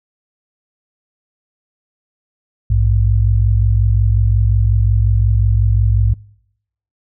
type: tone pair together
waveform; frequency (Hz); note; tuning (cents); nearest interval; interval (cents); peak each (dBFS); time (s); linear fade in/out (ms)
sine; 58.27 / 103.83; A#1 / G#2; 0 / 0; minor seventh; 1000; -13; 2.7-6.14; 5
effects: noise-tail reverb RT60 0.8 s tail -25 dB re dry